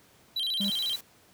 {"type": "tone with vibrato", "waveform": "triangle", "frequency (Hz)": 3533, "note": "A7", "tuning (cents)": 6, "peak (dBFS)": -26, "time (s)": [0.36, 0.96], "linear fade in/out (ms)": 5, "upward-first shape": "square", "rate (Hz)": 14, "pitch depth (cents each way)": 190}
{"type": "tone", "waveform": "triangle", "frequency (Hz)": 201, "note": "G3", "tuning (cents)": 44, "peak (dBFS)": -27, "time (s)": [0.6, 0.7], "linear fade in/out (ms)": 5}
{"type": "noise", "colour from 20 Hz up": "white", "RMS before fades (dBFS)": -44, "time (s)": [0.61, 1.01], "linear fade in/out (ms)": 5}
{"effects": ["pink hiss -59 dBFS RMS until 1.33 s", "high-pass 80 Hz 12 dB/octave"]}